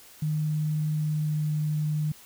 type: tone with pitch glide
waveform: sine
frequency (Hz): 153.1 to 151.95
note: D#3 to D#3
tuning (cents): -28 to -41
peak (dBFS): -24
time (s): 0.22-2.12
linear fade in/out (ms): 5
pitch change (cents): -13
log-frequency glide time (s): 0.96-1.45
effects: white hiss -51 dBFS RMS until 2.25 s